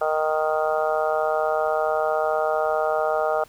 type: harmonic tone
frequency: 155.56 Hz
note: D#3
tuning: in tune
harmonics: 3 / 4 / 5 / 6 / 7 / 8 / 9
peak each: -27 / -23 / -26 / -35 / -37 / -29 / -33 dBFS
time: 0.01-3.44 s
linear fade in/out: 5 ms
effects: pink hiss -52 dBFS RMS until 3.48 s